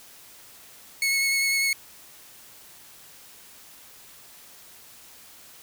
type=tone with vibrato; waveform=sawtooth; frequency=2191 Hz; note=C#7; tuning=21 cents flat; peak=-18 dBFS; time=1.02-1.73 s; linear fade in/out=2 ms; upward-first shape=sine; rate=10 Hz; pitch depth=15 cents each way; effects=white hiss -49 dBFS RMS until 5.62 s